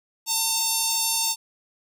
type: tone with notch filter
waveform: 5% pulse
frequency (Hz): 903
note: A5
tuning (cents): +45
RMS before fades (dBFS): -24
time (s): 0.26-1.36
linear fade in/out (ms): 50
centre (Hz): 1800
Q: 0.54
effects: none